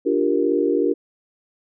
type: chord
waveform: sine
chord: G minor seventh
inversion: second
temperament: equal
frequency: 293.7 / 349.2 / 392 / 466.2 Hz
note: D4 / F4 / G4 / Bb4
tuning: 0 / 0 / 0 / 0 cents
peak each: -22 dBFS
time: 0.05-0.94 s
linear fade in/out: 20 ms
effects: none